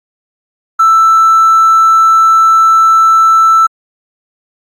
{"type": "tone with hard clipping", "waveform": "triangle", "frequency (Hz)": 1325, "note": "E6", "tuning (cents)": 9, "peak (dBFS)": -4, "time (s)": [0.79, 3.67], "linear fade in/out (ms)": 10, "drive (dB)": 4, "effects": ["Opus 48 kbps"]}